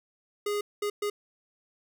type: tone bursts at uneven times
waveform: square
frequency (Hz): 412.8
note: G#4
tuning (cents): -10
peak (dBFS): -28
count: 3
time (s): 0.46-0.61 / 0.82-0.9 / 1.02-1.1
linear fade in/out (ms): 5
effects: none